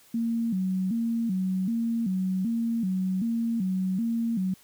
sine tone with vibrato, 207.7 Hz, G#3, in tune, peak -24 dBFS, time 0.14-4.54 s, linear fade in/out 5 ms, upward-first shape square, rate 1.3 Hz, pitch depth 180 cents each way, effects white hiss -57 dBFS RMS until 4.63 s

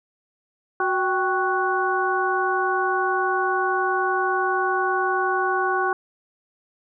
harmonic tone with a mistuned harmonic, 369.7 Hz, F#4, 1 cent flat, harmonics 1 / 2 / 3 / 4, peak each -25 / -25 / -25 / -25 dBFS, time 0.8-5.93 s, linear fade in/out 2 ms, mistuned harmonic 2, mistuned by +88 cents, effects none

